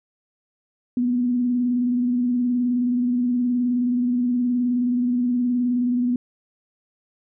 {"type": "tone with vibrato", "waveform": "sine", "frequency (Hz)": 245.5, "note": "B3", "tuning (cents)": -10, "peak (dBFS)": -18, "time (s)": [0.97, 6.16], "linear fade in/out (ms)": 2, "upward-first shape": "square", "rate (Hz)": 19, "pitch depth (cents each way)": 29, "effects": []}